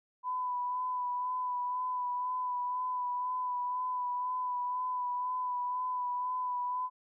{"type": "tone with vibrato", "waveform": "sine", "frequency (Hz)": 996, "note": "B5", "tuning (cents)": 14, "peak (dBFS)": -31, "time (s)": [0.23, 6.9], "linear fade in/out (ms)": 50, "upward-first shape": "sine", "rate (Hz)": 2, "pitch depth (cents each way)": 22, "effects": []}